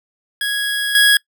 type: tone with level steps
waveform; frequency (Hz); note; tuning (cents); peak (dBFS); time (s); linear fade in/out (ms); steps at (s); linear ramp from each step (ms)
25% pulse; 1661.2; G#6; 0; -14 / -5; 0.41-1.17; 2; 0.95; 2
effects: noise-tail reverb RT60 0.1 s tail -25 dB re dry